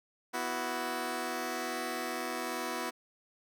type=chord; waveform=10% pulse; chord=B suspended fourth; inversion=none; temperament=just; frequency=246.9 / 329.3 / 370.4 Hz; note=B3 / E4 / F#4; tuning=0 / -2 / +2 cents; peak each=-30 dBFS; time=0.33-2.91 s; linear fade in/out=20 ms; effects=none